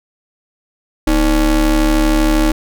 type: ring-modulated tone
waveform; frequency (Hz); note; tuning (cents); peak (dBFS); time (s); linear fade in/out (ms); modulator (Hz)
square; 138.59; C#3; 0; -8; 1.07-2.52; 5; 175
effects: none